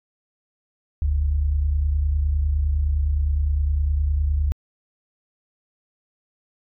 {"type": "tone pair together", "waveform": "sine", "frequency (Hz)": [43.66, 73.42], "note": ["F1", "D2"], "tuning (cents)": [0, 0], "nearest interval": "major sixth", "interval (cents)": 900, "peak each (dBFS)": [-24, -18], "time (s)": [1.02, 4.52], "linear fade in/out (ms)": 0, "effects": ["tanh soft clip ceiling -11 dBFS"]}